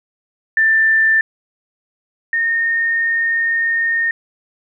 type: tone pair in turn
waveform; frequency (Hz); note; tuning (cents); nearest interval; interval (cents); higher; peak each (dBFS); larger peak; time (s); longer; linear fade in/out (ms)
sine; 1778 / 1836.5; A6 / A#6; +18 / -26; minor second; 56; second; -10 / -14; first; 0.57-1.21 / 2.33-4.11; second; 2
effects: none